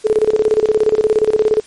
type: tone with tremolo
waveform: sine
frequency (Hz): 431.8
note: A4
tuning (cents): -33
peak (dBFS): -8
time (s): 0.04-1.61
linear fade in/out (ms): 20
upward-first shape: square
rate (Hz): 17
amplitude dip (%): 80
effects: white hiss -44 dBFS RMS until 1.66 s + MP3 48 kbps